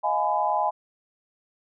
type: chord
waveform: sine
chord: F half-diminished seventh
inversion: third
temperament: just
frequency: 628.6 / 698.5 / 838.1 / 1005.8 Hz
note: Eb5 / F5 / Ab5 / Cb6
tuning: +18 / 0 / +16 / +31 cents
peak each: -29 / -29 / -24 / -27 dBFS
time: 0.03-0.71 s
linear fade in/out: 20 ms
effects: none